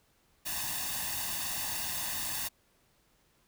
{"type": "noise with comb filter", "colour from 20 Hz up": "white", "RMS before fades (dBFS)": -35, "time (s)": [0.45, 2.49], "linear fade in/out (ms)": 20, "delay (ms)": 1.1, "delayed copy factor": 0.75, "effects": ["pink hiss -69 dBFS RMS until 3.47 s"]}